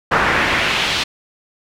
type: noise with band-pass filter sweep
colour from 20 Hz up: brown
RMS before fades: -17 dBFS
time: 0.11-1.04 s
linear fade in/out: 10 ms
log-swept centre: 1400 to 3700 Hz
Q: 1.6
effects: none